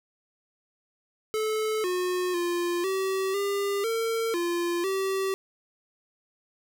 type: tone with pitch steps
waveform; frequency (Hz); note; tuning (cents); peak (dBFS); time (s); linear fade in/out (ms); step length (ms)
square; 434.1 / 362.4 / 348.4 / 382.9 / 400.6 / 454.1 / 345.7 / 385.3; A4 / F#4 / F4 / G4 / G4 / A#4 / F4 / G4; -23 / -36 / -4 / -41 / +38 / -45 / -18 / -30; -26; 1.34-5.34; 0; 500
effects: none